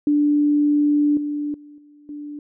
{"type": "tone with level steps", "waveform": "sine", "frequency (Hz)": 293.7, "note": "D4", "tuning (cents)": 0, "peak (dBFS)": [-14, -22, -40, -46, -30], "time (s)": [0.07, 2.39], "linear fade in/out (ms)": 2, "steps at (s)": [1.17, 1.54, 1.78, 2.09], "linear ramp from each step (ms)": 2, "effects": []}